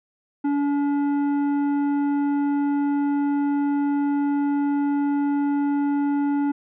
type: tone with tanh clipping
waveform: triangle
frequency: 285.7 Hz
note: D4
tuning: 48 cents flat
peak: -21 dBFS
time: 0.44-6.52 s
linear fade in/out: 10 ms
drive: 14 dB
effects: none